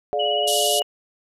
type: chord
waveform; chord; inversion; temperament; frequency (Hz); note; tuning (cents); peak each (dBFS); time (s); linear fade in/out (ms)
sine; D diminished; second; just; 422.9 / 587.3 / 704.8; Ab4 / D5 / F5; +31 / 0 / +16; -26 / -24 / -24; 0.13-0.82; 0
type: tone with vibrato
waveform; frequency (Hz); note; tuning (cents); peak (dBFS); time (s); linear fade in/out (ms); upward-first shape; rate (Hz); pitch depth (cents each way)
sine; 2919; F#7; -24; -23; 0.19-0.83; 10; sine; 17; 23
type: band-pass noise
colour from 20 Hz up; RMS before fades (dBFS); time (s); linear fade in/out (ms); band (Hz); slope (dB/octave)
white; -25; 0.47-0.8; 10; 3100 to 12000; 96
effects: none